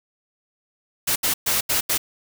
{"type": "noise bursts at uneven times", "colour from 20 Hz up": "white", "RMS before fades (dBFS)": -21, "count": 5, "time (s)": [[1.07, 1.16], [1.23, 1.34], [1.46, 1.61], [1.69, 1.81], [1.89, 1.98]], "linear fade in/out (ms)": 10, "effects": []}